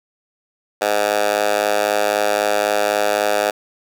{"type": "tone with high-pass filter", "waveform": "10% pulse", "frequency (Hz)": 103.83, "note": "G#2", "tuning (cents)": 0, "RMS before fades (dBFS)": -18, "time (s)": [0.81, 3.51], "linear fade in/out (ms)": 10, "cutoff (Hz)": 640, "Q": 1.9, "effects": []}